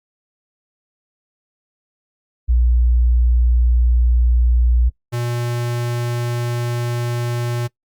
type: tone pair in turn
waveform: sine / square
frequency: 60 / 120 Hz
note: B1 / B2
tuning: -49 / -49 cents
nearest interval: octave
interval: 1200 cents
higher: second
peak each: -11 / -20 dBFS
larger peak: first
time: 2.48-4.9 / 5.12-7.68 s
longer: second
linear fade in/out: 20 ms
effects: noise-tail reverb RT60 0.1 s tail -22 dB re dry + Opus 48 kbps